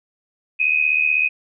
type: tone pair together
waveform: sine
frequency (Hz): 2479 / 2555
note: D#7 / D#7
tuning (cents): -7 / +45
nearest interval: minor second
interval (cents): 52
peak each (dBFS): -18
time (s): 0.59-1.29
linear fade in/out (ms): 20
effects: none